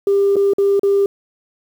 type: tone with dropouts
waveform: sine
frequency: 398.2 Hz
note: G4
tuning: 27 cents sharp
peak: -10 dBFS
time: 0.07-1.06 s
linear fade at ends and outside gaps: 2 ms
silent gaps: 0.358-0.365 / 0.535-0.583 / 0.795-0.832 s
effects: tanh soft clip ceiling -7 dBFS + 7-bit